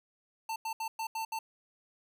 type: tone bursts at uneven times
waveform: square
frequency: 893 Hz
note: A5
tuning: 25 cents sharp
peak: -34 dBFS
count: 6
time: 0.49-0.56 / 0.65-0.73 / 0.8-0.88 / 0.99-1.07 / 1.15-1.25 / 1.32-1.39 s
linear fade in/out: 5 ms
effects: none